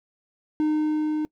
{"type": "tone with level ramp", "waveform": "triangle", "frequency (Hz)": 306.3, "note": "D#4", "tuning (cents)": -27, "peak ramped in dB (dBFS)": [-17, -21], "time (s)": [0.6, 1.25], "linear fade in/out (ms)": 0, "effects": ["noise-tail reverb RT60 0.1 s tail -23 dB re dry"]}